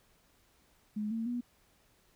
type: tone with pitch steps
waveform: sine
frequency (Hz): 211.1 / 226.3 / 242.5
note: G#3 / A3 / B3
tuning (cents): +29 / +49 / -31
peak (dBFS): -32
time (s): 0.96-1.41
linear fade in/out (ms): 10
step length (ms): 150
effects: pink hiss -68 dBFS RMS until 2.15 s